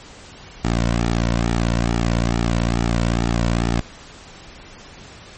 sawtooth tone with flanger, 57.9 Hz, A#1, 11 cents flat, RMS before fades -19 dBFS, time 0.64-3.81 s, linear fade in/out 5 ms, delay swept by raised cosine 1.9 to 2.46 ms, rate 2.3 Hz, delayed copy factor -0.75, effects pink hiss -41 dBFS RMS until 5.37 s + MP3 32 kbps

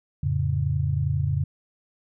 sine chord, F augmented, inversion none, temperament equal with one note detuned, 87.31 / 110 / 139.72 Hz, F2 / A2 / C#3, 0 / 0 / +14 cents, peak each -26 / -28 / -24 dBFS, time 0.23-1.44 s, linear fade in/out 5 ms, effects none

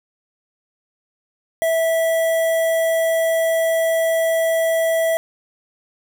square tone with notch filter, 655 Hz, E5, 11 cents flat, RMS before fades -18 dBFS, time 1.62-5.17 s, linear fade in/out 0 ms, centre 4500 Hz, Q 0.81, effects 8-bit

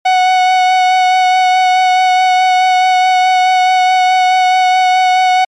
45% pulse tone with vibrato, 740 Hz, F#5, in tune, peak -7 dBFS, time 0.05-5.45 s, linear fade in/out 10 ms, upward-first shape sine, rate 4.7 Hz, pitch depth 12 cents each way, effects low-pass 4000 Hz 12 dB/octave + MP3 96 kbps

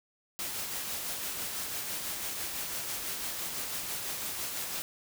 white noise with tremolo, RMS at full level -35 dBFS, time 0.39-4.82 s, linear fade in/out 0 ms, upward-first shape sine, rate 6 Hz, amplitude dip 30%, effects none

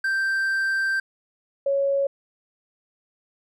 triangle / sine tone pair in turn, 1568 / 554.4 Hz, G6 / C#5, 0 / 0 cents, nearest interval octave + tritone, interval 1800 cents, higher first, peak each -19 dBFS, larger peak neither, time 0.04-1 / 1.66-2.07 s, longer first, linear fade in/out 5 ms, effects none

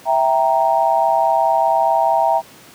sine chord, E diminished, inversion none, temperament equal, 659.3 / 784 / 932.3 Hz, E5 / G5 / Bb5, 0 / 0 / 0 cents, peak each -17 dBFS, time 0.05-2.42 s, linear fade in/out 50 ms, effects pink hiss -43 dBFS RMS until 2.74 s + high-pass 150 Hz 12 dB/octave

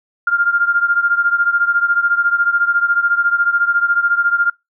sine beating tone pair, 1396.9 / 1410.9 Hz, F6 / F6, 0 / +17 cents, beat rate 14 Hz, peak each -14 / -17 dBFS, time 0.27-4.5 s, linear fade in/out 5 ms, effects noise-tail reverb RT60 0.2 s tail -26 dB re dry

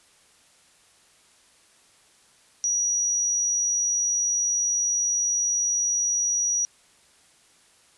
sine tone, 5800 Hz, F#8, 35 cents flat, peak -21 dBFS, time 2.64-6.65 s, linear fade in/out 0 ms, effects white hiss -58 dBFS RMS until 7.97 s + resampled to 24000 Hz

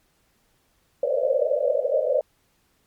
white band-pass noise, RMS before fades -22 dBFS, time 1.03-2.21 s, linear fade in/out 2 ms, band 490 to 610 Hz, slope 96 dB/octave, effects pink hiss -66 dBFS RMS until 2.86 s + MP3 96 kbps

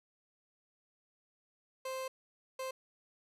30% pulse tone bursts at uneven times, 523.3 Hz, C5, in tune, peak -35 dBFS, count 2, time 1.85-2.08 / 2.59-2.71 s, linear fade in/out 5 ms, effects resampled to 32000 Hz + 12-bit

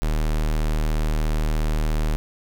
square tone, 38.49 Hz, D#1, 18 cents flat, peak -20 dBFS, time 0.02-2.16 s, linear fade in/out 0 ms, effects none

